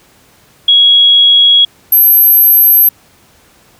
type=tone pair in turn; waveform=sine; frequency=3322 / 12445 Hz; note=G#7 / G9; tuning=0 / -14 cents; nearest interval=octave + major seventh; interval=2286 cents; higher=second; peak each=-3 dBFS; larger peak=neither; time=0.68-1.65 / 1.92-2.89 s; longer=neither; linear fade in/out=5 ms; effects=pink hiss -46 dBFS RMS until 3.79 s + high-pass 60 Hz 12 dB/octave